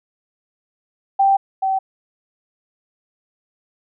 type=tone pair in turn; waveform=sine; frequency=784 / 768.3 Hz; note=G5 / G5; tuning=0 / -35 cents; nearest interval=unison; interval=35 cents; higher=first; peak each=-11 / -16 dBFS; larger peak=first; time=1.19-1.37 / 1.62-1.79 s; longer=first; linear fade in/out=10 ms; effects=none